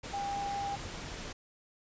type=tone in noise; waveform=sine; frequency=801 Hz; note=G5; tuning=37 cents sharp; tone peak=-33 dBFS; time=0.13-0.76 s; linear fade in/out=10 ms; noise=pink; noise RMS=-42 dBFS; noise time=0.03-1.33 s; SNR=+6 dB; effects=resampled to 16000 Hz